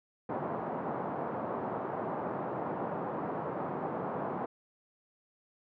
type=band-pass noise; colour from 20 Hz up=white; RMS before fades=-36 dBFS; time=0.29-4.46 s; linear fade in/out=5 ms; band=130 to 1000 Hz; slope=24 dB/octave; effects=none